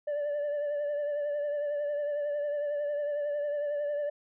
sine tone with vibrato, 584 Hz, D5, 10 cents flat, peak -26 dBFS, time 0.07-4.1 s, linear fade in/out 10 ms, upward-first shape triangle, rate 11 Hz, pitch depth 40 cents each way, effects tanh soft clip ceiling -28 dBFS

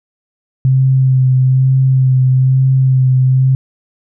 sine tone with vibrato, 130.81 Hz, C3, in tune, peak -7 dBFS, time 0.65-3.55 s, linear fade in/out 0 ms, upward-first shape sine, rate 1.1 Hz, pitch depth 20 cents each way, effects none

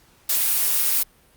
blue noise, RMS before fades -20 dBFS, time 0.29-1.03 s, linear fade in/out 5 ms, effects pink hiss -56 dBFS RMS until 1.36 s + Opus 48 kbps

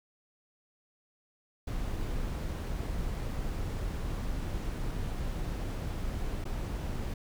brown noise with dropouts, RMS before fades -34 dBFS, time 1.67-7.14 s, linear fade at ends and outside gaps 5 ms, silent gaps 6.442-6.452 s, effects none

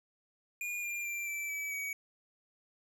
square tone with pitch steps, 2432 / 2397 / 2363 / 2329 / 2296 / 2263 Hz, D#7 / D7 / D7 / D7 / D7 / C#7, -40 / +35 / +10 / -15 / -40 / +35 cents, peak -36 dBFS, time 0.61-1.93 s, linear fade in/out 2 ms, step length 220 ms, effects none

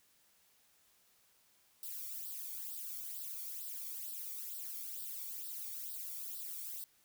violet noise with flanger, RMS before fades -44 dBFS, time 1.83-6.84 s, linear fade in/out 0 ms, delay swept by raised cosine 0.22 to 0.91 ms, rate 2.2 Hz, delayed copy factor +0.75, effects white hiss -70 dBFS RMS until 7.04 s

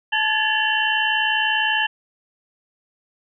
sine tone cluster, 869 / 1688 / 1748 / 2753 / 3053 Hz, A5 / G#6 / A6 / F7 / G7, -22 / +28 / -12 / -25 / -46 cents, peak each -24 dBFS, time 0.12-1.87 s, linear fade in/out 10 ms, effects none

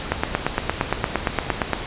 click train, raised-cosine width 0.5 ms, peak -3 dBFS, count 15, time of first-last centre 0.12-1.733 s, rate 8.68 Hz, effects pink hiss -30 dBFS RMS until 1.86 s + resampled to 8000 Hz

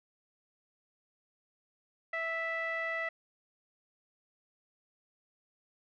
sawtooth tone with low-pass filter, 658 Hz, E5, 3 cents flat, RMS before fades -35 dBFS, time 2.13-3.09 s, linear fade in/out 5 ms, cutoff 2100 Hz, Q 6.7, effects none

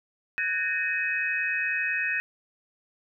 sine tone cluster, 1504 / 1654 / 1832 / 2536 Hz, F#6 / G#6 / A#6 / D#7, +28 / -8 / -31 / +32 cents, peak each -34 / -34 / -29 / -28 dBFS, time 0.38-2.2 s, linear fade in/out 0 ms, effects none

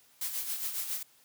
blue noise with tremolo, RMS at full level -33 dBFS, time 0.21-1.03 s, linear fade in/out 5 ms, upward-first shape sine, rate 7.3 Hz, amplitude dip 55%, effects white hiss -63 dBFS RMS until 1.24 s + high-pass 80 Hz 12 dB/octave

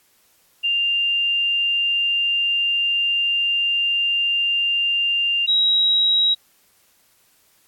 sine tone pair in turn, 2794 / 3841 Hz, F7 / B7, 0 / -49 cents, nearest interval tritone, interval 551 cents, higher second, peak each -17 / -14 dBFS, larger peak second, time 0.63-5.47 / 5.47-6.35 s, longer first, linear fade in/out 20 ms, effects white hiss -59 dBFS RMS until 7.67 s + AAC 64 kbps

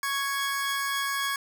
sawtooth tone pair together, 1108.7 / 1661.2 Hz, C#6 / G#6, 0 / 0 cents, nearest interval perfect fifth, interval 700 cents, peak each -26 dBFS, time 0.03-1.36 s, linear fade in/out 2 ms, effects none

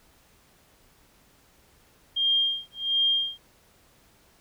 sine tone with tremolo, 3209 Hz, G7, 40 cents sharp, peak -19 dBFS, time 2.16-3.38 s, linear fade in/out 10 ms, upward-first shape sine, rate 1.4 Hz, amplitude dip 100%, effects pink hiss -60 dBFS RMS until 4.4 s

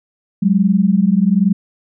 sine tone pair together, 185.08 / 206 Hz, F#3 / G#3, +1 / -14 cents, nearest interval major second, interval 185 cents, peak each -13 dBFS, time 0.42-1.53 s, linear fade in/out 10 ms, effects none

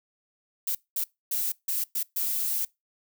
violet noise bursts at uneven times, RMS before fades -28 dBFS, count 6, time 0.67-0.75 / 0.96-1.04 / 1.31-1.52 / 1.68-1.84 / 1.95-2.03 / 2.16-2.65 s, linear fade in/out 5 ms, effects noise-tail reverb RT60 0.2 s tail -23 dB re dry

